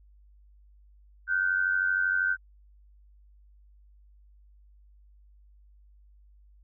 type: tone pair together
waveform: sine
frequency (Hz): 1441.2 / 1534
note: F#6 / G6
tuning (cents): -46 / -38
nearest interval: minor second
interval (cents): 108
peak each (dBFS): -28 / -25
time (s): 1.27-2.37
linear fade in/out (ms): 50
effects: added 50 Hz sine -54 dBFS peak until 6.63 s